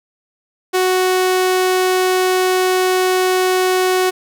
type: tone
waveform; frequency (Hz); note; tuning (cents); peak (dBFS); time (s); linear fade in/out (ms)
sawtooth; 370; F#4; 0; -9; 0.73-4.11; 20
effects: none